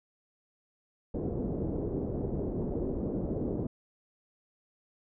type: low-pass noise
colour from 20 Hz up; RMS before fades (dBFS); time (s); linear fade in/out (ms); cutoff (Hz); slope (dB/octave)
white; -33; 1.14-3.67; 5; 440; 24
effects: none